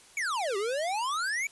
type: exponential two-way sweep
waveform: square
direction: down then up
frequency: 2349 to 381.7 to 2349 Hz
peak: -29 dBFS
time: 0.17-1.47 s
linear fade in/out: 2 ms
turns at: 0.57 s
effects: white hiss -55 dBFS RMS until 1.51 s + resampled to 24000 Hz